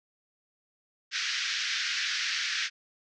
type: band-pass noise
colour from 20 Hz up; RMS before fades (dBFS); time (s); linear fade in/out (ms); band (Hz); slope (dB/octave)
pink; -31; 1.11-2.7; 50; 1500 to 6000; 48
effects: none